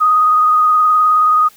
sine tone with vibrato, 1244.5 Hz, D#6, in tune, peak -8 dBFS, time 0-1.49 s, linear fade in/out 20 ms, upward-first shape triangle, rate 19 Hz, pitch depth 27 cents each way, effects white hiss -46 dBFS RMS until 1.56 s

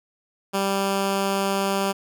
10% pulse tone, 196.1 Hz, G3, 1 cent sharp, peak -13 dBFS, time 0.53-1.93 s, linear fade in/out 20 ms, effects none

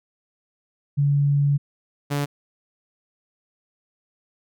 sine / sawtooth tone pair in turn, 142.6 / 143.59 Hz, C#3 / D3, +49 / -39 cents, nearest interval unison, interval 12 cents, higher second, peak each -16 / -18 dBFS, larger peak first, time 0.97-1.58 / 2.1-2.26 s, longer first, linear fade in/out 20 ms, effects none

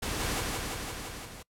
pink noise with echo, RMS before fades -33 dBFS, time 0.02-0.41 s, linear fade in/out 10 ms, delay 170 ms, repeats 6, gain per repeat -2 dB, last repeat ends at 1.43 s, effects noise-tail reverb RT60 0.1 s tail -23 dB re dry + low-pass 12000 Hz 12 dB/octave

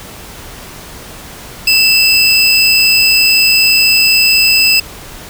square tone pair together, 2658 / 5018 Hz, E7 / D#8, +14 / +14 cents, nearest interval major seventh, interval 1100 cents, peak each -10 dBFS, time 1.67-4.8 s, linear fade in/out 5 ms, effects pink hiss -31 dBFS RMS until 5.29 s

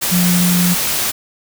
sine tone in noise, 177.7 Hz, F3, 30 cents sharp, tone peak -12 dBFS, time 0.11-0.75 s, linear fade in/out 20 ms, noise white, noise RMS -18 dBFS, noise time 0.01-1.12 s, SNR +3 dB, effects none

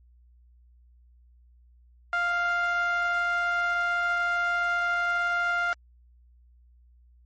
sawtooth tone with band-pass filter, 698.5 Hz, F5, in tune, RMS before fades -26 dBFS, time 2.13-5.73 s, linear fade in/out 0 ms, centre 1400 Hz, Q 3, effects added 60 Hz sine -54 dBFS peak until 7.25 s + MP3 32 kbps

